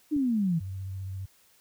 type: exponential sweep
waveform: sine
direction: down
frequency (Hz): 311.1 to 156.3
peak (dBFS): -23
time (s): 0.11-0.6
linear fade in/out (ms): 20
type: click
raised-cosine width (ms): 5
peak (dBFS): -31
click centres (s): 0.165
type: tone with vibrato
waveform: sine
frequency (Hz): 95.5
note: G2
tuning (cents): -45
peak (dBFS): -33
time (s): 0.6-1.26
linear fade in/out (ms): 10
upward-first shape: sine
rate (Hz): 15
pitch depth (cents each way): 26
effects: white hiss -62 dBFS RMS until 1.6 s